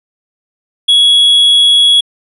triangle tone, 3348 Hz, G#7, 13 cents sharp, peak -3 dBFS, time 0.88-2.01 s, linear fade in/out 10 ms, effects resampled to 32000 Hz

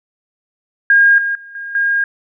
sine tone with level steps, 1621 Hz, G#6, 42 cents flat, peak -6 / -15 / -33 / -24 / -12 dBFS, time 0.9-2.04 s, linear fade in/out 2 ms, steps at 1.18 / 1.35 / 1.55 / 1.75 s, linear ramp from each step 2 ms, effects none

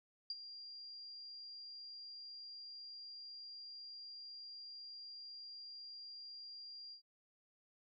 sine tone with ADSR envelope, 4778 Hz, D8, 29 cents sharp, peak -37 dBFS, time 0.3-7.02 s, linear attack 3 ms, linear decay 36 ms, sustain -12 dB, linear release 99 ms, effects none

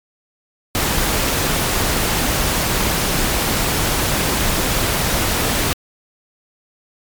pink noise, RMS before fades -18 dBFS, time 0.75-5.73 s, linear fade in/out 0 ms, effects MP3 96 kbps

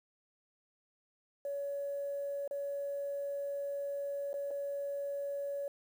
sine tone with dropouts, 564 Hz, C#5, 30 cents sharp, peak -34 dBFS, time 1.45-5.68 s, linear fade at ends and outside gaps 2 ms, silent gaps 2.477-2.51 / 4.331-4.34 / 4.507-4.511 s, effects tanh soft clip ceiling -30 dBFS + 10-bit

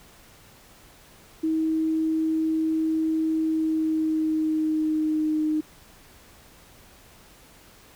sine tone with pitch glide, 318.4 to 308.4 Hz, D#4 to D#4, +40 to -15 cents, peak -21 dBFS, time 1.43-5.61 s, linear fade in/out 10 ms, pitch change -55 cents, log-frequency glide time 3.41-5.47 s, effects pink hiss -52 dBFS RMS until 7.95 s

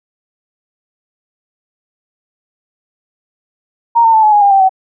sine tone with pitch steps, 932.3 / 905.2 / 879 / 853.4 / 828.7 / 804.6 / 781.3 / 758.6 Hz, A#5 / A5 / A5 / G#5 / G#5 / G5 / G5 / F#5, 0 / +49 / -2 / +47 / -4 / +45 / -6 / +43 cents, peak -5 dBFS, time 3.95-4.694 s, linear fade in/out 20 ms, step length 93 ms, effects none

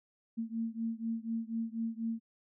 sine beating tone pair, 225.5 / 229.6 Hz, A3 / A#3, +43 / -26 cents, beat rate 4.1 Hz, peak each -36 / -37 dBFS, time 0.37-2.2 s, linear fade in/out 20 ms, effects none

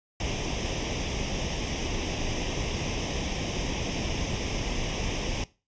pink noise with comb filter, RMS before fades -30 dBFS, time 0.2-5.44 s, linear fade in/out 2 ms, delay 0.35 ms, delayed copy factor +0.75, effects noise-tail reverb RT60 0.3 s tail -19 dB re dry + resampled to 16000 Hz

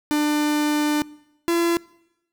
45% pulse tone pair in turn, 298.3 / 339.4 Hz, D4 / F4, +27 / -49 cents, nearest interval major second, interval 224 cents, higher second, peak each -18 dBFS, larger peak neither, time 0.11-1.02 / 1.48-1.77 s, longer first, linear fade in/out 0 ms, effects noise-tail reverb RT60 0.9 s tail -23 dB re dry

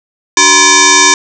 sine tone with frequency modulation, 2305 Hz, D7, 33 cents flat, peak -3 dBFS, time 0.37-1.14 s, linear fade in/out 2 ms, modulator 670 Hz, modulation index 6.9, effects none

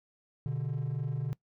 triangle tone pair together, 123 / 146.27 Hz, B2 / D3, -7 / -7 cents, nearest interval minor third, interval 300 cents, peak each -31 / -30 dBFS, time 0.46-1.33 s, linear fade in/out 0 ms, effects noise-tail reverb RT60 0.1 s tail -22 dB re dry + tanh soft clip ceiling -25 dBFS

